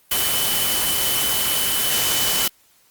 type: tone in noise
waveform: sine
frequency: 3013 Hz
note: F#7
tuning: 31 cents sharp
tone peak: -25 dBFS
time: 0.11-2.48 s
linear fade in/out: 5 ms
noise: white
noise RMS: -20 dBFS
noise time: 0.11-2.48 s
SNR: -8 dB
effects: white hiss -57 dBFS RMS until 2.9 s + Opus 32 kbps